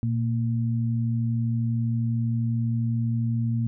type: tone pair together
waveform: sine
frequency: 117.48 / 230 Hz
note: A#2 / A#3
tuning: +14 / -23 cents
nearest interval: octave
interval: 1163 cents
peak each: -23 / -28 dBFS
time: 0.03-3.67 s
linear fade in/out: 0 ms
effects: none